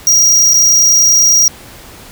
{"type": "tone with dropouts", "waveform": "square", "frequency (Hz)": 5710, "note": "F8", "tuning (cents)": 37, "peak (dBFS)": -6, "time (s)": [0.07, 1.48], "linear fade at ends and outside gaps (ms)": 1, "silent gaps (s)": [0.536, 0.541], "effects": ["pink hiss -35 dBFS RMS until 2.11 s"]}